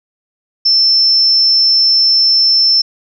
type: tone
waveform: sine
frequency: 5330 Hz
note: E8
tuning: 18 cents sharp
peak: -7 dBFS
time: 0.65-2.82 s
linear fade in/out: 10 ms
effects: none